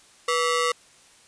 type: ring-modulated tone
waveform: sawtooth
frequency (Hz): 818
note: G#5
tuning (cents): -26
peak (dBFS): -14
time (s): 0.28-0.72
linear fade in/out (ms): 5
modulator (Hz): 330
effects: white hiss -54 dBFS RMS until 1.27 s + resampled to 22050 Hz